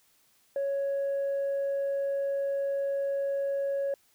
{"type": "tone", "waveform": "sine", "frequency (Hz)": 555, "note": "C#5", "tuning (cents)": 2, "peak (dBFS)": -25, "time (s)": [0.56, 3.94], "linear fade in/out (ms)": 2, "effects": ["tanh soft clip ceiling -25 dBFS", "white hiss -66 dBFS RMS until 4.14 s"]}